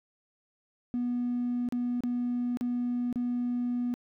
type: tone with dropouts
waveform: triangle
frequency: 243.9 Hz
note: B3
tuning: 21 cents flat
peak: -24 dBFS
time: 0.94-3.94 s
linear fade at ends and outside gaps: 0 ms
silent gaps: 1.688-1.724 / 2.006-2.036 / 2.571-2.61 / 3.127-3.158 s
effects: tanh soft clip ceiling -24 dBFS